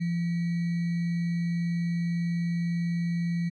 sine tone with sample-and-hold, 170.9 Hz, F3, 37 cents flat, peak -25 dBFS, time 0-3.5 s, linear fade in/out 20 ms, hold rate 2100 Hz, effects low-pass 4000 Hz 12 dB/octave

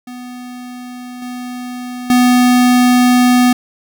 square tone with level steps, 247.9 Hz, B3, 7 cents sharp, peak -28 / -24 / -8 dBFS, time 0.07-3.53 s, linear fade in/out 5 ms, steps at 1.22 / 2.1 s, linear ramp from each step 2 ms, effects none

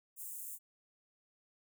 white high-pass noise, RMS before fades -45 dBFS, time 0.16-0.59 s, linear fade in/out 50 ms, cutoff 7300 Hz, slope 48 dB/octave, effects none

